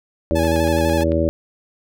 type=harmonic tone; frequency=81.6 Hz; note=E2; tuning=17 cents flat; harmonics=1 / 2 / 3 / 4 / 5 / 6 / 7; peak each=-21 / -27 / -25 / -21 / -27 / -28 / -20 dBFS; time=0.31-1.29 s; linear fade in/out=0 ms
type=tone with vibrato; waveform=sawtooth; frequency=847 Hz; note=G#5; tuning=34 cents sharp; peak=-20 dBFS; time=0.35-1.04 s; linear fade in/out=10 ms; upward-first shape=square; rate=12 Hz; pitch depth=40 cents each way
type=click train; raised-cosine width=0.3 ms; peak=-20 dBFS; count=7; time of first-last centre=0.45-1.12 s; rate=8.96 Hz
effects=none